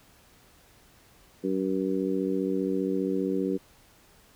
harmonic tone, 95.1 Hz, F#2, 48 cents sharp, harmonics 2 / 3 / 4 / 5, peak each -31 / -29 / -30 / -33 dBFS, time 1.43-3.58 s, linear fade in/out 20 ms, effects pink hiss -58 dBFS RMS until 4.35 s

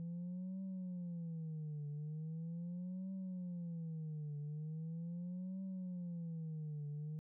sine tone with vibrato, 167.2 Hz, E3, 25 cents sharp, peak -39 dBFS, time 0-7.19 s, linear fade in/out 0 ms, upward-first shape triangle, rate 0.4 Hz, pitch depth 240 cents each way, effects tanh soft clip ceiling -40 dBFS

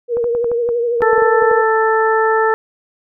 sine tone with vibrato, 473.6 Hz, A#4, 27 cents sharp, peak -14 dBFS, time 0.08-1.64 s, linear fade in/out 50 ms, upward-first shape triangle, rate 12 Hz, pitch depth 54 cents each way
clicks, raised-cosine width 1 ms, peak -15 dBFS, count 12, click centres 0.17 / 0.242 / 0.35 / 0.444 / 0.516 / 0.69 / 1.007 / 1.131 / 1.179 / 1.222 / 1.423 / 1.514 s
harmonic tone, 441.9 Hz, A4, 7 cents sharp, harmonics 1 / 2 / 3 / 4, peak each -14 / -17 / -19 / -20 dBFS, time 1.02-2.54 s, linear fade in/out 0 ms
effects none

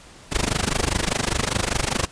pink noise with amplitude modulation, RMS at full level -19 dBFS, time 0.31-2.07 s, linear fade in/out 20 ms, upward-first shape sine, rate 25 Hz, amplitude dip 95%, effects pink hiss -46 dBFS RMS until 2.11 s + resampled to 22050 Hz

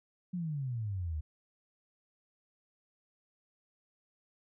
sine exponential sweep, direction down, 185 to 73.42 Hz, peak -33 dBFS, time 0.33-1.21 s, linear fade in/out 10 ms, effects none

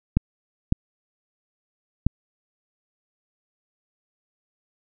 clicks, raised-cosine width 5 ms, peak -5 dBFS, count 3, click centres 0.17 / 0.724 / 2.066 s, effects none

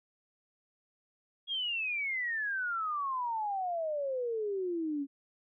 sine exponential sweep, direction down, 3322 to 273.2 Hz, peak -31 dBFS, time 1.47-5.07 s, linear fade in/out 50 ms, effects none

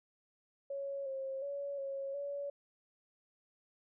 sine tone with pitch steps, 555 / 536 / 564 / 548 / 567 Hz, C#5 / C5 / C#5 / C#5 / C#5, +2 / +42 / +30 / -20 / +39 cents, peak -37 dBFS, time 0.7-2.5 s, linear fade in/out 5 ms, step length 360 ms, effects none

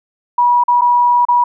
sine tone with dropouts, 969 Hz, B5, 33 cents flat, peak -8 dBFS, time 0.38-1.44 s, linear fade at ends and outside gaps 5 ms, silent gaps 0.638-0.681 / 0.811-0.817 / 1.252-1.285 s, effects none

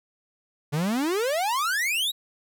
45% pulse exponential sweep, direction up, 139.4 to 3951 Hz, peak -23 dBFS, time 0.72-2.12 s, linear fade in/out 20 ms, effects none

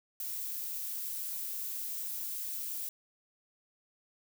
violet noise, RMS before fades -38 dBFS, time 0.2-2.89 s, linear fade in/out 2 ms, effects none

